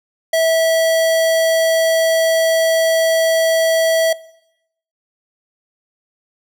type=tone; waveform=square; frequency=652 Hz; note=E5; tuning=19 cents flat; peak=-13 dBFS; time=0.33-4.13 s; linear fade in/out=5 ms; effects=noise-tail reverb RT60 0.8 s tail -20 dB re dry